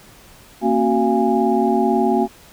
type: tone cluster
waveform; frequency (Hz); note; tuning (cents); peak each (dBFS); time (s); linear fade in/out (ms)
sine; 229.6 / 268 / 371.8 / 689 / 825; A#3 / C4 / F#4 / F5 / G#5; -26 / +42 / +8 / -24 / -12; -19 / -22 / -19 / -23 / -21; 0.61-2.28; 50
effects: pink hiss -46 dBFS RMS until 2.52 s